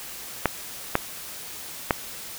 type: clicks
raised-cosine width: 0.5 ms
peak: -3 dBFS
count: 3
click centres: 0.457 / 0.954 / 1.908 s
effects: white hiss -38 dBFS RMS until 2.38 s